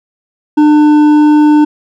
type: tone with hard clipping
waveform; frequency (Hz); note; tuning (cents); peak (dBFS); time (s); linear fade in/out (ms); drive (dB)
sine; 299.9; D4; +36; -5; 0.57-1.65; 10; 7
effects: none